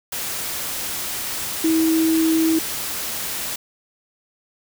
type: tone in noise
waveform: sine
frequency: 322.6 Hz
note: E4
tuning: 37 cents flat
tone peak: -15 dBFS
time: 1.64-2.59 s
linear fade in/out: 5 ms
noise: white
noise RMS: -27 dBFS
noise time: 0.12-3.56 s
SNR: +9 dB
effects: none